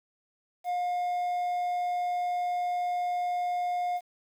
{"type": "tone with quantisation", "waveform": "triangle", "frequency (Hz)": 713, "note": "F5", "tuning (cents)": 36, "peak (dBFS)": -25, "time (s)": [0.64, 4.01], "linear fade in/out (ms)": 50, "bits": 9, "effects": []}